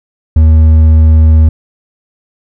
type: tone with hard clipping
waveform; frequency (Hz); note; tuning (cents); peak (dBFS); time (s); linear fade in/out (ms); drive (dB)
triangle; 79; D#2; +27; -3; 0.36-1.49; 5; 7
effects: none